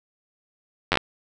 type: slowing click train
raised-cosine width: 0.3 ms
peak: -3 dBFS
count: 5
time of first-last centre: 0.92-0.973 s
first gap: 10 ms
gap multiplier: 1.19
effects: 7-bit